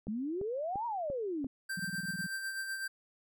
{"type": "click train", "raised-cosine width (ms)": 2, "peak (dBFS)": -29, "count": 5, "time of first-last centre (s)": [0.07, 1.445], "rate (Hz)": 2.91}
{"type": "exponential two-way sweep", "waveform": "sine", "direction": "up then down", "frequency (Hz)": [201, 970, 254.6], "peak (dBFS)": -33, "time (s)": [0.08, 1.47], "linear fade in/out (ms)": 5, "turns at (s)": 0.86}
{"type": "tone with tremolo", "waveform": "square", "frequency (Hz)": 1568, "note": "G6", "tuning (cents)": 0, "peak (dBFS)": -35, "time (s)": [1.69, 2.88], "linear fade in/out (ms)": 10, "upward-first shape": "sine", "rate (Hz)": 8, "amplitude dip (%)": 45}
{"type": "tone bursts", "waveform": "sine", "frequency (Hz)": 180.4, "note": "F#3", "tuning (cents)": -44, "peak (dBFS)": -36, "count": 10, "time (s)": [1.77, 2.266], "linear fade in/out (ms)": 5, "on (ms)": 28, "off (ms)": 24}
{"effects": []}